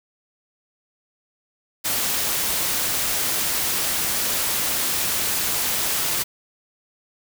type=noise; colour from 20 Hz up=white; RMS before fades=-23 dBFS; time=1.84-6.24 s; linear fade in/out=20 ms; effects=none